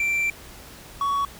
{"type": "tone pair in turn", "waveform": "triangle", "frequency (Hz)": [2349, 1121.5], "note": ["D7", "C#6"], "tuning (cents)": [0, 20], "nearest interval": "octave + minor second", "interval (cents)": 1280, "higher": "first", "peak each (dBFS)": -19, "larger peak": "neither", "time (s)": [[0, 0.3], [1.01, 1.25]], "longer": "first", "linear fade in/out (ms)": 2, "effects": ["added 60 Hz sine -52 dBFS peak until 1.39 s", "pink hiss -44 dBFS RMS until 1.39 s"]}